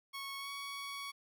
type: tone with pitch glide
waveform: 15% pulse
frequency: 1103 to 1120.3 Hz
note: C#6 to C#6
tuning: -9 to +18 cents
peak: -35 dBFS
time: 0.13-1.12 s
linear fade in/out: 20 ms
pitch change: +27 cents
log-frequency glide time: 0.38-0.5 s
effects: none